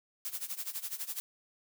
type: noise with tremolo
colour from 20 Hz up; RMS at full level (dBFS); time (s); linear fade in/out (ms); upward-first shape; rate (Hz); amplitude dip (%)
blue; -36; 0.25-1.2; 0; sine; 12; 85
effects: none